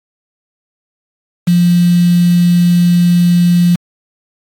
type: tone with quantisation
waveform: sine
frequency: 174.61 Hz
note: F3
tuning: in tune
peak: -6 dBFS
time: 1.47-3.76 s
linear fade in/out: 10 ms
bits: 4
effects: AAC 64 kbps